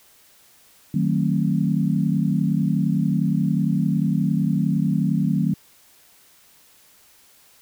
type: chord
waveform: sine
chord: D# diminished seventh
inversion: none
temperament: just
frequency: 155.56 / 186.68 / 224 / 268.8 Hz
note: D#3 / F#3 / A3 / C4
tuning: 0 / +16 / +31 / +47 cents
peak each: -22 / -22 / -24 / -27 dBFS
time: 0.94-5.54 s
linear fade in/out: 5 ms
effects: white hiss -54 dBFS RMS until 7.61 s